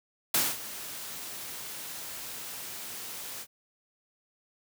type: noise with ADSR envelope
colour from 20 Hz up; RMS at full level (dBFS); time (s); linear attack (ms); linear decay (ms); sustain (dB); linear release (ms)
white; -24; 0.34-3.47; 4; 220; -16; 64
effects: high-pass 80 Hz 12 dB/octave